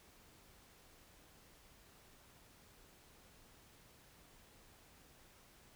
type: silence
effects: pink hiss -64 dBFS RMS until 5.75 s